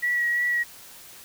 sine tone with vibrato, 1925 Hz, B6, 45 cents flat, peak -21 dBFS, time 0.02-0.64 s, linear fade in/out 20 ms, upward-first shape sine, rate 2.9 Hz, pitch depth 20 cents each way, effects white hiss -46 dBFS RMS until 1.24 s

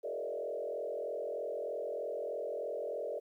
sine tone with frequency modulation, 523.3 Hz, C5, in tune, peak -35 dBFS, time 0.03-3.2 s, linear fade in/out 20 ms, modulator 43.2 Hz, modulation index 2.6, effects 12-bit

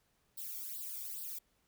violet noise with flanger, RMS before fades -43 dBFS, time 0.37-1.39 s, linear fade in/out 10 ms, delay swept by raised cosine 0.22 to 0.91 ms, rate 2.4 Hz, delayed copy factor +0.9, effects pink hiss -75 dBFS RMS until 1.67 s

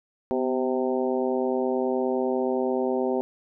harmonic tone with a mistuned harmonic, 129.6 Hz, C3, 16 cents flat, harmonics 2 / 3 / 4 / 5 / 6 / 7, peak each -28 / -26 / -29 / -33 / -34 / -37 dBFS, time 0.31-3.21 s, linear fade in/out 0 ms, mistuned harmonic 2, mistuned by -50 cents, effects none

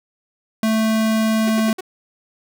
square tone, 220.4 Hz, A3, 3 cents sharp, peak -16 dBFS, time 0.63-1.73 s, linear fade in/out 2 ms
sawtooth tone bursts, 372.6 Hz, F#4, 12 cents sharp, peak -22 dBFS, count 4, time 1.47-1.808 s, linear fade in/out 5 ms, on 26 ms, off 78 ms
effects none

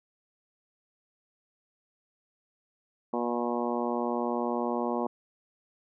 harmonic tone, 120 Hz, B2, 49 cents flat, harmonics 2 / 3 / 4 / 5 / 6 / 7 / 8 / 9, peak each -32 / -34 / -35 / -36 / -37 / -37 / -38 / -39 dBFS, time 3.13-5.07 s, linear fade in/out 5 ms, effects none

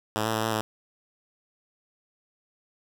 5% pulse tone with pitch steps, 107.8 / 111.4 / 109.9 / 111.7 / 108.8 Hz, A2 / A2 / A2 / A2 / A2, -35 / +22 / -2 / +27 / -19 cents, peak -14 dBFS, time 0.16-0.61 s, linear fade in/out 0 ms, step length 90 ms, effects none

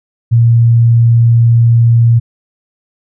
sine tone, 116.8 Hz, A#2, 4 cents sharp, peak -4 dBFS, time 0.31-2.2 s, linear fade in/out 20 ms, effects none

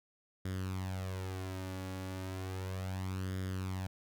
sawtooth tone with flanger, 93.9 Hz, F#2, 26 cents sharp, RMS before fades -39 dBFS, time 0.45-3.87 s, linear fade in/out 5 ms, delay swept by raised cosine 0.58 to 3.58 ms, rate 0.34 Hz, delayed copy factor +0.65, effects none

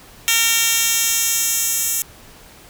10% pulse tone with high-pass filter sweep, 458.9 Hz, A#4, 27 cents flat, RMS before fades -18 dBFS, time 0.28-2.02 s, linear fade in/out 0 ms, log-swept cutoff 3400 to 8200 Hz, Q 0.97, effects pink hiss -44 dBFS RMS until 2.69 s

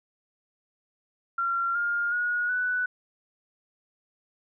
sine tone with pitch steps, 1374 / 1411 / 1449 / 1488 Hz, F6 / F6 / F#6 / F#6, -29 / +17 / -37 / +9 cents, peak -24 dBFS, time 1.38-2.86 s, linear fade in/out 5 ms, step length 370 ms, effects none

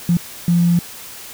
triangle tone bursts at uneven times, 172.5 Hz, F3, 21 cents flat, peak -7 dBFS, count 2, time 0.09-0.17 / 0.48-0.79 s, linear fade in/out 2 ms, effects tanh soft clip ceiling -9 dBFS + white hiss -35 dBFS RMS until 1.33 s

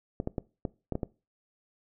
clicks, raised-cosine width 2 ms, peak -17 dBFS, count 7, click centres 0.201 / 0.274 / 0.382 / 0.652 / 0.923 / 0.954 / 1.032 s, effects noise-tail reverb RT60 0.3 s tail -21 dB re dry

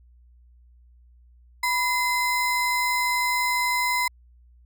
square ring-modulated tone, 1523 Hz, F#6, 50 cents sharp, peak -19 dBFS, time 1.63-4.08 s, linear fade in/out 5 ms, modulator 541 Hz, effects added 60 Hz sine -51 dBFS peak until 4.65 s

